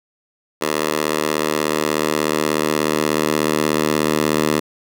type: tone with high-pass filter sweep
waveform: 10% pulse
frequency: 76.6 Hz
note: D#2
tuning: 27 cents flat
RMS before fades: -19 dBFS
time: 0.61-4.6 s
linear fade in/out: 10 ms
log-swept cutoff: 440 to 250 Hz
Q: 0.81
effects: none